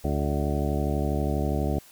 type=harmonic tone with a mistuned harmonic; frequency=72.3 Hz; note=D2; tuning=27 cents flat; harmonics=1 / 2 / 3 / 4 / 5 / 6 / 8 / 9 / 10; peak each=-27 / -30 / -32 / -33 / -34 / -35 / -36 / -37 / -37 dBFS; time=0.04-1.79 s; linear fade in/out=5 ms; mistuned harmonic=10; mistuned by=+66 cents; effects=white hiss -52 dBFS RMS until 1.91 s